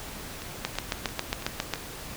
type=two click trains; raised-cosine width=0.2 ms; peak=-9 / -21 dBFS; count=9 / 5; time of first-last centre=0.65-1.737 / 0.42-1.758 s; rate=7.36 / 2.99 Hz; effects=pink hiss -40 dBFS RMS until 2.16 s